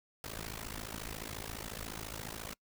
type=noise with amplitude modulation; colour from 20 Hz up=pink; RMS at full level=-39 dBFS; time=0.24-2.54 s; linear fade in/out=0 ms; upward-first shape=sine; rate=54.3 Hz; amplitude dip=95%; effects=noise-tail reverb RT60 0.1 s tail -25 dB re dry